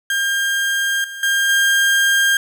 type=tone with level steps; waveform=35% pulse; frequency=1604 Hz; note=G6; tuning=39 cents sharp; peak=-15 / -27 / -13 / -11 dBFS; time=0.1-2.37 s; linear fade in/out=2 ms; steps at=1.04 / 1.23 / 1.49 s; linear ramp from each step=2 ms; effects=none